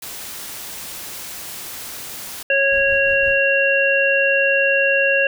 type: noise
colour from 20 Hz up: white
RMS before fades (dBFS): -32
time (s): 0.02-2.43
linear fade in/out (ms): 5
type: harmonic tone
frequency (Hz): 550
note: C#5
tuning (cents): -14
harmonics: 1 / 3 / 5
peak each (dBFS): -18 / -18 / -18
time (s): 2.5-5.27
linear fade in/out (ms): 2
type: noise with tremolo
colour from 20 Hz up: brown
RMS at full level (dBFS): -35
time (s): 2.72-3.38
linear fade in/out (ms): 5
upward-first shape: sine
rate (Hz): 5.8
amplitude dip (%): 75
effects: none